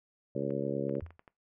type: harmonic tone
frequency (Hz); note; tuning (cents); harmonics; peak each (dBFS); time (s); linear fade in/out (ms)
69.5; C#2; +5; 2 / 3 / 4 / 5 / 6 / 7 / 8; -38 / -38 / -38 / -38 / -38 / -38 / -38; 0.35-1; 5
type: clicks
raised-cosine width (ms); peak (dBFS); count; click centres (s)
0.5; -37; 8; 0.506 / 0.894 / 0.953 / 1.007 / 1.064 / 1.106 / 1.194 / 1.278
type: tone with exponential decay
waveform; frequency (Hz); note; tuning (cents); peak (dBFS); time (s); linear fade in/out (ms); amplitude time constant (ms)
sine; 83.7; E2; +27; -35; 1.02-1.17; 5; 32
effects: noise-tail reverb RT60 0.2 s tail -20 dB re dry